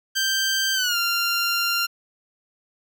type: tone with pitch glide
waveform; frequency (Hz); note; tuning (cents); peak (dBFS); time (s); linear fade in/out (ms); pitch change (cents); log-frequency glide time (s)
15% pulse; 1568 to 1388.9; G6 to F6; 0 to -10; -14; 0.15-1.87; 20; -210; 0.74-0.97
effects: none